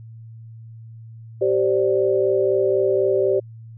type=chord; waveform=sine; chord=G suspended fourth; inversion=none; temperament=equal with one note detuned; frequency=387.5 / 523.3 / 587.3 Hz; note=G4 / C5 / D5; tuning=-20 / 0 / 0 cents; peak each=-18 / -22 / -22 dBFS; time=1.41-3.4 s; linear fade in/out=10 ms; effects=added 113 Hz sine -37 dBFS peak until 3.77 s